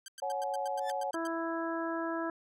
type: tone bursts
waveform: 5% pulse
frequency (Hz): 1568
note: G6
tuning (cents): 0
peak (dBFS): -31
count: 11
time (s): 0.06-1.272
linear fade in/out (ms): 2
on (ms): 22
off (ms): 97
type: chord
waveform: sine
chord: C# suspended fourth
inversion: none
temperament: equal with one note detuned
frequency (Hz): 554.4 / 740 / 847.1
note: C#5 / F#5 / G#5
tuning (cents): 0 / 0 / +34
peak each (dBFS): -36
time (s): 0.22-1.11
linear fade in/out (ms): 5
type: tone with exponential growth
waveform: sawtooth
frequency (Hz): 1752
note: A6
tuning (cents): -8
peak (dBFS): -33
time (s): 0.78-0.9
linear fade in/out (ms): 0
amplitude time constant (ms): 25
type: harmonic tone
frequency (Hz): 330.4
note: E4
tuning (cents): +4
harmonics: 1 / 2 / 3 / 4 / 5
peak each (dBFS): -35 / -38 / -40 / -41 / -42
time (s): 1.14-2.3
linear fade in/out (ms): 2
effects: low-pass 10000 Hz 12 dB/octave